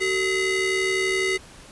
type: ring-modulated tone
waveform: 40% pulse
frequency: 830.6 Hz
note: G#5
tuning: in tune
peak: -17 dBFS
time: 0-1.38 s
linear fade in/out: 20 ms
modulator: 1210 Hz
effects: pink hiss -46 dBFS RMS until 1.71 s + resampled to 24000 Hz